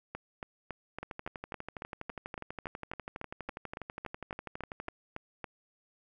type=two click trains; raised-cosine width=0.5 ms; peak=-23 / -24 dBFS; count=20 / 48; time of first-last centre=0.15-5.442 / 1.03-4.882 s; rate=3.59 / 12.2 Hz; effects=none